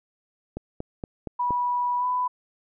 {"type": "click train", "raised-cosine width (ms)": 2, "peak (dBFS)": -18, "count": 5, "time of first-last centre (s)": [0.57, 1.507], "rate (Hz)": 4.27}
{"type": "tone with pitch glide", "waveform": "sine", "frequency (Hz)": [978, 996.2], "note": ["B5", "B5"], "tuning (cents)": [-17, 15], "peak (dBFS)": -22, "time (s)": [1.39, 2.28], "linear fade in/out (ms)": 10, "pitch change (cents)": 32, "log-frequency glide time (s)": [1.98, 2.05]}
{"effects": []}